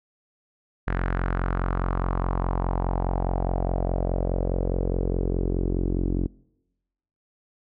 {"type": "tone with low-pass filter sweep", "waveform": "sawtooth", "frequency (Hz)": 44.82, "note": "F1", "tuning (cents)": 46, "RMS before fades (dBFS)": -25, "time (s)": [0.87, 6.27], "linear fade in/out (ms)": 10, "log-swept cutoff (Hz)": [1700, 310], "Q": 2.9, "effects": ["noise-tail reverb RT60 1.0 s tail -26 dB re dry"]}